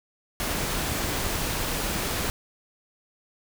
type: noise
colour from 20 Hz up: pink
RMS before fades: -28 dBFS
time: 0.4-2.3 s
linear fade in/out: 0 ms
effects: none